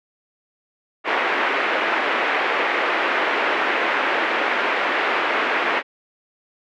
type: band-pass noise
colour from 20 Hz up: white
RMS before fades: -21 dBFS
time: 1.04-5.83 s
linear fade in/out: 50 ms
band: 310 to 2300 Hz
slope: 24 dB/octave
effects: none